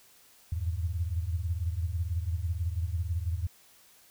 sine tone cluster, 81.4 / 87.5 / 99.5 Hz, E2 / F2 / G2, -21 / +4 / +26 cents, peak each -30 / -37 / -35 dBFS, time 0.52-3.47 s, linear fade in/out 5 ms, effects white hiss -59 dBFS RMS until 4.1 s

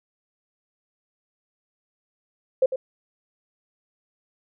sine tone with echo, 522 Hz, C5, 4 cents flat, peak -14 dBFS, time 2.62-2.66 s, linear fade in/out 5 ms, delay 100 ms, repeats 1, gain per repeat -10 dB, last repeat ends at 2.76 s, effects none

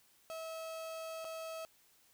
35% pulse tone with dropouts, 647 Hz, E5, 32 cents flat, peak -40 dBFS, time 0.3-1.65 s, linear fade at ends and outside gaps 0 ms, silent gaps 1.245-1.25 s, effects white hiss -68 dBFS RMS until 2.13 s

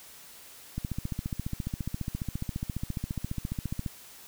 click train, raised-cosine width 5 ms, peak -19 dBFS, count 46, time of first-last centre 0.78-3.862 s, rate 14.6 Hz, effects white hiss -50 dBFS RMS until 4.27 s

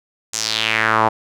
sawtooth tone with band-pass filter sweep, 110.6 Hz, A2, 9 cents sharp, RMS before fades -18 dBFS, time 0.33-1.09 s, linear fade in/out 10 ms, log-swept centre 7100 to 850 Hz, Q 3.1, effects none

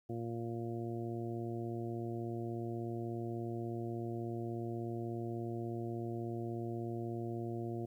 harmonic tone, 116.5 Hz, A#2, 1 cent flat, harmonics 1 / 2 / 3 / 4 / 5 / 6, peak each -41 / -44 / -41 / -51 / -53 / -49 dBFS, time 0.09-7.86 s, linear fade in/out 10 ms, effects 12-bit

